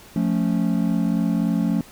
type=chord; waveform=triangle; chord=F augmented; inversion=none; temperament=equal with one note detuned; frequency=176.44 / 220 / 277.2 Hz; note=F3 / A3 / C#4; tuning=+18 / 0 / 0 cents; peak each=-20 / -20 / -23 dBFS; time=0.16-1.81 s; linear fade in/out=2 ms; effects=pink hiss -46 dBFS RMS until 1.91 s